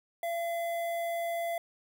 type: tone with notch filter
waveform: square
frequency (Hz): 679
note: F5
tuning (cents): -49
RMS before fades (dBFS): -33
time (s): 0.23-1.58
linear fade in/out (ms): 2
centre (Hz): 5200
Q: 0.68
effects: none